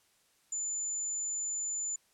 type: tone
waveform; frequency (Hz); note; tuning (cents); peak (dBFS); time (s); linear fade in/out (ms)
sine; 7040; A8; 0; -32; 0.52-1.96; 5
effects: white hiss -69 dBFS RMS until 2.13 s + low-pass 11000 Hz 12 dB/octave